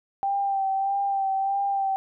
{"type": "tone with vibrato", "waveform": "sine", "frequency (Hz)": 785, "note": "G5", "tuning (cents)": 2, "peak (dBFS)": -22, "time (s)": [0.23, 1.96], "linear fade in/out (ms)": 0, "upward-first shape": "sine", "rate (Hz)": 1.6, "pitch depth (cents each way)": 28, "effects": []}